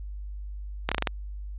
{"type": "slowing click train", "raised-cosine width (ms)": 0.3, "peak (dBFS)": -8, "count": 6, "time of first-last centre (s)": [0.89, 1.072], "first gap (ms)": 26, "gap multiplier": 1.17, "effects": ["added 50 Hz sine -34 dBFS peak until 1.58 s", "resampled to 8000 Hz"]}